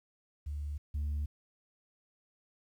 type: tone pair in turn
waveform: sine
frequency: 73.3 / 73.58 Hz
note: D2 / D2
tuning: -3 / +4 cents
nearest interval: unison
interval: 7 cents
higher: second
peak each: -34 / -29 dBFS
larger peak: second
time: 0.46-0.78 / 0.94-1.26 s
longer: neither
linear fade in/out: 10 ms
effects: tanh soft clip ceiling -30 dBFS + 11-bit